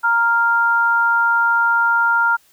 sine tone pair together, 932.3 / 1396.9 Hz, A#5 / F6, 0 / 0 cents, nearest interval perfect fifth, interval 700 cents, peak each -18 / -14 dBFS, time 0.03-2.37 s, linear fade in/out 20 ms, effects white hiss -55 dBFS RMS until 2.52 s

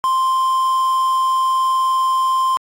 triangle tone with quantisation, 1046.5 Hz, C6, in tune, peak -12 dBFS, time 0.04-2.57 s, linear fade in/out 0 ms, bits 5, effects low-pass 11000 Hz 12 dB/octave + AAC 64 kbps

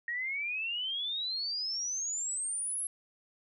sine exponential sweep, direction up, 1864.7 to 11140 Hz, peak -32 dBFS, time 0.08-2.87 s, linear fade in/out 2 ms, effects none

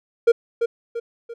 triangle tone with echo, 466.2 Hz, A#4, in tune, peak -8 dBFS, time 0.27-0.32 s, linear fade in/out 10 ms, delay 340 ms, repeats 3, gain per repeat -7 dB, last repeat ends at 1.34 s, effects none

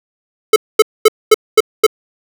square tone bursts, 434.1 Hz, A4, 23 cents flat, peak -3 dBFS, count 6, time 0.53-1.866 s, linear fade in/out 5 ms, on 31 ms, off 230 ms, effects none

